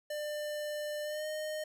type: tone with pitch glide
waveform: square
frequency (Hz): 597 to 615.2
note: D5 to D#5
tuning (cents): +28 to -20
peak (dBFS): -36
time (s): 0.1-1.64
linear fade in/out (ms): 5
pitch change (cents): +52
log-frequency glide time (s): 1.03-1.26
effects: none